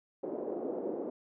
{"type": "band-pass noise", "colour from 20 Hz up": "white", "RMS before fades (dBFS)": -37, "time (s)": [0.23, 1.1], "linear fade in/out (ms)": 5, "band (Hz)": [280, 500], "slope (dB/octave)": 24, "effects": []}